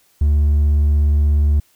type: tone with hard clipping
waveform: sine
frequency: 73.6 Hz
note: D2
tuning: 4 cents sharp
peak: -12 dBFS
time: 0.21-1.6 s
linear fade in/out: 5 ms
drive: 2 dB
effects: white hiss -57 dBFS RMS until 1.75 s